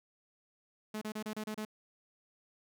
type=tone bursts; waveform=sawtooth; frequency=214.6 Hz; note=A3; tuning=43 cents flat; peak=-33 dBFS; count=7; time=0.94-1.651 s; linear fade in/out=5 ms; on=75 ms; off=31 ms; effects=none